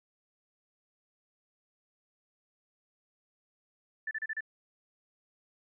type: tone bursts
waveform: sine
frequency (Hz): 1760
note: A6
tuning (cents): 0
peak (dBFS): -32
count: 5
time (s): 4.07-4.407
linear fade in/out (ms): 5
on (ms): 41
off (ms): 33
effects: none